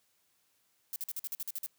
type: noise bursts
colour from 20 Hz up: violet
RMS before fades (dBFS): -37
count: 10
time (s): 0.93-1.662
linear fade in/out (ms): 0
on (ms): 30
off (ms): 48
effects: white hiss -73 dBFS RMS until 1.78 s + high-pass 60 Hz 12 dB/octave